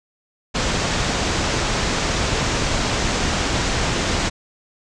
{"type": "low-pass noise", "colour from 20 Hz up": "pink", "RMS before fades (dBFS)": -21, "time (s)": [0.54, 4.3], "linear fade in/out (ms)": 20, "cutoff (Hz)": 7600, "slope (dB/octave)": 48, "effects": []}